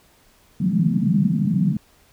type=band-pass noise; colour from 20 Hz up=white; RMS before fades=-19 dBFS; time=0.6-1.77 s; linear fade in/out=5 ms; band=150 to 210 Hz; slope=48 dB/octave; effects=pink hiss -56 dBFS RMS until 2.12 s